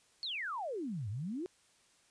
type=exponential two-way sweep; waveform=sine; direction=down then up; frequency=4499 to 95.1 to 381.8 Hz; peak=-36 dBFS; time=0.23-1.46 s; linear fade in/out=0 ms; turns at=1.09 s; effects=white hiss -68 dBFS RMS until 2.1 s + resampled to 22050 Hz